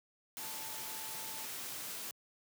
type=tone in noise; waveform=sine; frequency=880 Hz; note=A5; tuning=in tune; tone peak=-52 dBFS; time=0.39-1.45 s; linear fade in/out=0 ms; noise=white; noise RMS=-43 dBFS; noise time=0.37-2.11 s; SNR=-12 dB; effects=high-pass 100 Hz 12 dB/octave